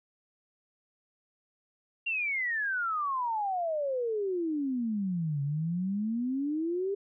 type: exponential two-way sweep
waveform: sine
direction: down then up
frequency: 2794 to 138.59 to 406.2 Hz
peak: -28 dBFS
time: 2.06-6.95 s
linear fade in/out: 10 ms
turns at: 5.42 s
effects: none